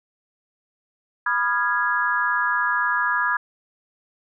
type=chord; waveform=sine; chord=F half-diminished seventh; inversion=second; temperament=equal with one note detuned; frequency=987.8 / 1220.3 / 1396.9 / 1661.2 Hz; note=Cb6 / Eb6 / F6 / Ab6; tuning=0 / -34 / 0 / 0 cents; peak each=-25 / -26 / -27 / -22 dBFS; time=1.26-3.37 s; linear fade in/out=5 ms; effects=none